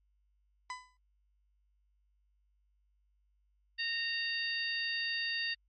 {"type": "tone with exponential decay", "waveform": "30% pulse", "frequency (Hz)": 1003, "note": "B5", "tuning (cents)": 26, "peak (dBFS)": -33, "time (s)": [0.7, 0.97], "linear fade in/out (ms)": 1, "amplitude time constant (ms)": 57}
{"type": "harmonic tone", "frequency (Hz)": 924, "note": "A#5", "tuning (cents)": -16, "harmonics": [2, 3, 4, 5], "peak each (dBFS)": [-36, -38, -42, -38], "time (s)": [3.78, 5.55], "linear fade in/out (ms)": 20}
{"effects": ["added 50 Hz sine -70 dBFS peak until 5.68 s", "MP3 32 kbps"]}